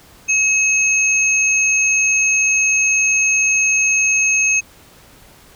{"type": "tone pair together", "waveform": "sine", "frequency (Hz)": [2567, 6416], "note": ["E7", "G8"], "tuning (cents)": [-47, 39], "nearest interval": "octave + major third", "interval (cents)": 1586, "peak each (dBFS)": [-14, -17], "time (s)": [0.28, 4.61], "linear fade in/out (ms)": 20, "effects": ["pink hiss -46 dBFS RMS until 5.55 s"]}